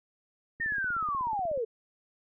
sine linear sweep, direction down, 1859 to 427.4 Hz, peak -28 dBFS, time 0.6-1.65 s, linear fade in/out 10 ms
click train, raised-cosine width 3 ms, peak -34 dBFS, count 17, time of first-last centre 0.6-1.576 s, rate 16.4 Hz
effects none

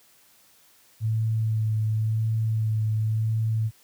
sine tone with vibrato, 110 Hz, A2, in tune, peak -21 dBFS, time 1-3.71 s, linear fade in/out 50 ms, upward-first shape sine, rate 0.93 Hz, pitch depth 19 cents each way, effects white hiss -58 dBFS RMS until 3.83 s + high-pass 60 Hz 12 dB/octave

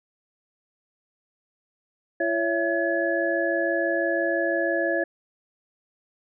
sine tone cluster, 338.8 / 558 / 664 / 1698 Hz, E4 / C#5 / E5 / G#6, +48 / +11 / +12 / +38 cents, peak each -27 dBFS, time 2.2-5.04 s, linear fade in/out 5 ms, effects none

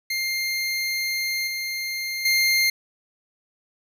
25% pulse tone with level steps, 2110 Hz, C7, 14 cents sharp, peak -20 / -23 / -14 dBFS, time 0.1-2.7 s, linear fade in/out 5 ms, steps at 1.47 / 2.25 s, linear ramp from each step 5 ms, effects none

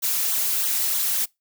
blue noise with flanger, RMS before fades -23 dBFS, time 0.02-1.26 s, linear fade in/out 20 ms, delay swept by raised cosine 0.39 to 3.99 ms, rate 3.2 Hz, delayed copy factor -0.8, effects noise-tail reverb RT60 0.2 s tail -25 dB re dry

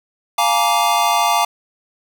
square chord, Bb dominant seventh, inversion second, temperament just, 699.2 / 839.1 / 932.3 / 1165.4 Hz, F5 / Ab5 / Bb5 / D6, +2 / +18 / 0 / -14 cents, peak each -20 dBFS, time 0.38-1.45 s, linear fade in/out 5 ms, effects 8-bit

